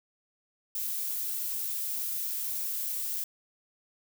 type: noise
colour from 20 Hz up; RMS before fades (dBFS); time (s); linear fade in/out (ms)
violet; -33; 0.75-3.24; 2
effects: none